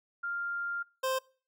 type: tone pair in turn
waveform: sine / 25% pulse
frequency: 1396.9 / 523.2 Hz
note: F6 / C5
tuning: 0 / 0 cents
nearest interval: octave + perfect fourth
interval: 1700 cents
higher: first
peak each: -32 / -25 dBFS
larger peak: second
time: 0.23-0.83 / 1.03-1.19 s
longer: first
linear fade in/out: 10 ms
effects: noise-tail reverb RT60 0.4 s tail -24 dB re dry